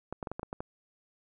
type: clicks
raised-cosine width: 1 ms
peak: -22 dBFS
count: 8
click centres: 0.126 / 0.228 / 0.272 / 0.316 / 0.395 / 0.431 / 0.529 / 0.605 s
effects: none